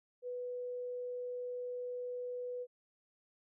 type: tone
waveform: sine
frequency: 493.9 Hz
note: B4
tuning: in tune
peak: -38 dBFS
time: 0.22-2.67 s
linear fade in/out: 50 ms
effects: none